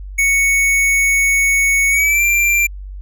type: tone with pitch glide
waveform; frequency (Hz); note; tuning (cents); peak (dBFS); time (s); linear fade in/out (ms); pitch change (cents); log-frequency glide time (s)
square; 2220 to 2366; C#7 to D7; +2 to +12; -12; 0.18-2.67; 10; +110; 1.9-2.23
effects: added 48 Hz sine -27 dBFS peak until 3.01 s